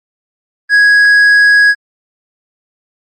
sine tone with tanh clipping, 1661.2 Hz, G#6, in tune, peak -5 dBFS, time 0.69-1.75 s, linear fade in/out 50 ms, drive 5 dB, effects Opus 32 kbps

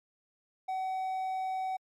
triangle tone, 755 Hz, F#5, 35 cents sharp, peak -29 dBFS, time 0.68-1.77 s, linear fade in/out 10 ms, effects MP3 64 kbps

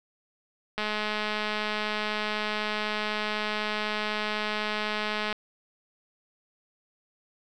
click train, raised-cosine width 0.3 ms, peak -14 dBFS, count 965, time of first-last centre 0.78-5.327 s, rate 212 Hz, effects none

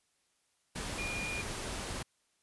sine tone in noise, 2425 Hz, D#7, 45 cents flat, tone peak -37 dBFS, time 0.98-1.42 s, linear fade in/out 10 ms, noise pink, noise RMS -39 dBFS, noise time 0.75-2.03 s, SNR -1 dB, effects white hiss -75 dBFS RMS until 2.42 s + resampled to 24000 Hz

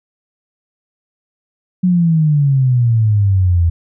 sine exponential sweep, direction down, 185 to 82.41 Hz, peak -9 dBFS, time 1.83-3.7 s, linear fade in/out 10 ms, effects none

